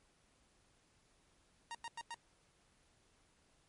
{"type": "tone bursts", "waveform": "sawtooth", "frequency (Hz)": 932.3, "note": "A#5", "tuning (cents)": 0, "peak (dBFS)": -39, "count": 4, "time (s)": [1.71, 2.143], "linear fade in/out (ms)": 0, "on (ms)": 37, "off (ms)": 95, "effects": ["pink hiss -72 dBFS RMS until 3.68 s", "MP3 48 kbps"]}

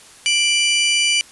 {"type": "tone pair together", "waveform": "sawtooth", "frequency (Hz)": [2349, 2962], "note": ["D7", "F#7"], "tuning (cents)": [0, 1], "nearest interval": "major third", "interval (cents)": 401, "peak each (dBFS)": -14, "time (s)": [0.26, 1.21], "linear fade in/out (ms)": 0, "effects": ["white hiss -44 dBFS RMS until 1.31 s", "resampled to 24000 Hz"]}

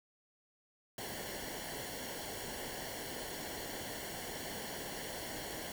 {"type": "noise with comb filter", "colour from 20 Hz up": "pink", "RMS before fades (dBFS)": -43, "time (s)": [0.98, 5.72], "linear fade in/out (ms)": 2, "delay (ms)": 0.8, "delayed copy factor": -0.7, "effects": []}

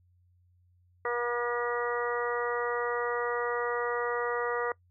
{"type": "harmonic tone", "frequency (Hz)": 240, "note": "B3", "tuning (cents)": -49, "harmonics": [2, 3, 4, 5, 6, 7, 8], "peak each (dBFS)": [-31, -40, -37, -35, -39, -47, -37], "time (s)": [1.05, 4.72], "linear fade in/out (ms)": 2, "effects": ["noise-tail reverb RT60 0.1 s tail -23 dB re dry", "added 89 Hz sine -62 dBFS peak until 4.9 s"]}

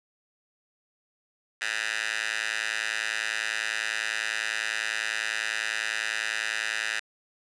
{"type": "tone with high-pass filter", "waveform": "10% pulse", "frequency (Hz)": 110, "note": "A2", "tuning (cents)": 0, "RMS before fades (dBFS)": -30, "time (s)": [1.61, 7], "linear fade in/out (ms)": 10, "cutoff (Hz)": 1900, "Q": 2.6, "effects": ["resampled to 22050 Hz"]}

